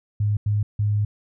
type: tone bursts at uneven times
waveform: sine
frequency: 104.2 Hz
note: G#2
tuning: 6 cents sharp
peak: -18 dBFS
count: 3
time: 0.2-0.37 / 0.46-0.63 / 0.79-1.05 s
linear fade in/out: 5 ms
effects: none